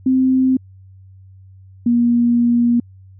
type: tone pair in turn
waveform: sine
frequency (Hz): 260 / 238.1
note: C4 / A#3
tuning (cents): -11 / +37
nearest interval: major second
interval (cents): 152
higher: first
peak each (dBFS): -11 / -11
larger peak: neither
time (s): 0.06-0.57 / 1.86-2.8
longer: second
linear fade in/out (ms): 5
effects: added 95 Hz sine -40 dBFS peak until 3.19 s